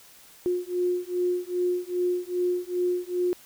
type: beating tone pair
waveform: sine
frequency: 356.7 / 359.2 Hz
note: F4 / F4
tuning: +37 / +49 cents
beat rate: 2.5 Hz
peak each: -27 dBFS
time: 0.46-3.33 s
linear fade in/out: 0 ms
effects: white hiss -52 dBFS RMS until 3.45 s